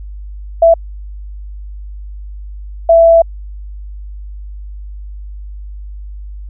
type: tone bursts at uneven times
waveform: sine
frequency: 665 Hz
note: E5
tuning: 15 cents sharp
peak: -3 dBFS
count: 2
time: 0.62-0.74 / 2.89-3.22 s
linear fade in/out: 5 ms
effects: added 50 Hz sine -25 dBFS peak until 6.49 s